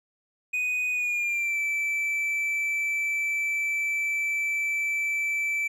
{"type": "tone with pitch glide", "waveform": "triangle", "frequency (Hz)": [2489, 2322], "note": ["D#7", "D7"], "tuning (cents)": [0, -20], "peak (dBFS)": -23, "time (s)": [0.53, 5.68], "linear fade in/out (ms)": 10, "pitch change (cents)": -120, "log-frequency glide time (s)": [0.91, 1.59], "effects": []}